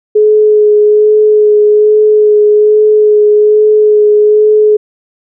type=tone with vibrato; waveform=sine; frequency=423.2 Hz; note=G#4; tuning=33 cents sharp; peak=-3 dBFS; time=0.15-4.77 s; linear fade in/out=10 ms; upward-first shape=sine; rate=1.2 Hz; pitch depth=15 cents each way; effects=none